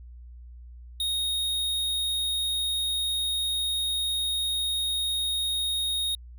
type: tone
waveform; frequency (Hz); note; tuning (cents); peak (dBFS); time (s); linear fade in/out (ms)
square; 3729; A#7; 0; -26; 1-6.15; 2
effects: added 60 Hz sine -42 dBFS peak until 6.38 s